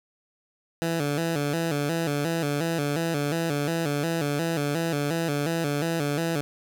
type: tone with vibrato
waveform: 15% pulse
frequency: 155 Hz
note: D#3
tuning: 6 cents flat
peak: -18 dBFS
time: 0.82-6.41 s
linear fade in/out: 0 ms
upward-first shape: square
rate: 2.8 Hz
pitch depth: 120 cents each way
effects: none